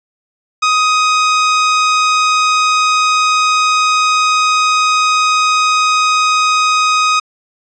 sawtooth tone, 1253 Hz, D#6, 12 cents sharp, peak -6 dBFS, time 0.62-7.2 s, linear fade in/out 10 ms, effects resampled to 16000 Hz + 8-bit

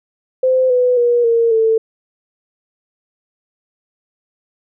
sine tone with pitch steps, 516 / 497.6 / 479.8 / 462.6 / 446.1 Hz, C5 / B4 / A#4 / A#4 / A4, -24 / +13 / +50 / -13 / +24 cents, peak -10 dBFS, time 0.43-1.78 s, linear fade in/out 5 ms, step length 270 ms, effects none

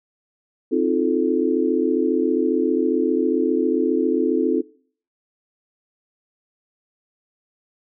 sine chord, F dominant seventh, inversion second, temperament just, 261.9 / 314.3 / 349.2 / 436.5 Hz, C4 / Eb4 / F4 / A4, +2 / +18 / 0 / -14 cents, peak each -22 dBFS, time 0.71-4.62 s, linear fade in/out 20 ms, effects noise-tail reverb RT60 0.5 s tail -21 dB re dry

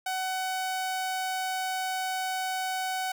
sawtooth tone, 750 Hz, F#5, 23 cents sharp, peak -25 dBFS, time 0.06-3.12 s, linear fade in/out 5 ms, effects none

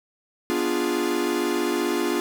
45% pulse chord, B diminished seventh, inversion none, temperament equal, 246.9 / 293.7 / 349.2 / 415.3 Hz, B3 / D4 / F4 / Ab4, 0 / 0 / 0 / 0 cents, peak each -30 / -28 / -25 / -29 dBFS, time 0.5-2.2 s, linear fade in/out 0 ms, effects none

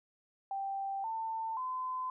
sine tone with pitch steps, 784 / 895.4 / 1022.6 Hz, G5 / A5 / C6, 0 / +30 / -40 cents, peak -34 dBFS, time 0.51-2.1 s, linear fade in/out 2 ms, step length 530 ms, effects none

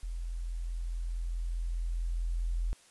sine tone with level ramp, 42.36 Hz, E1, 48 cents sharp, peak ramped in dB -34 to -28 dBFS, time 0.03-2.73 s, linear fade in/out 0 ms, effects white hiss -60 dBFS RMS until 2.9 s + resampled to 24000 Hz

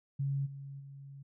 sine tone with level steps, 138.59 Hz, C#3, in tune, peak -30 / -42 / -46 dBFS, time 0.19-1.23 s, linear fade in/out 10 ms, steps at 0.45 / 0.79 s, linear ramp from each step 20 ms, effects none

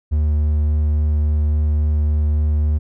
triangle tone, 75.3 Hz, D2, 44 cents sharp, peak -12 dBFS, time 0.11-2.79 s, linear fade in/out 20 ms, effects none

